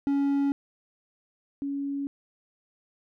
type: tone pair in turn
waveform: triangle / sine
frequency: 280 / 280 Hz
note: C#4 / C#4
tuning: +18 / +18 cents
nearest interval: unison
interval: 0 cents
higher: neither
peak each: -20 / -28 dBFS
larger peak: first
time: 0.07-0.52 / 1.62-2.07 s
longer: neither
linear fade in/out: 0 ms
effects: none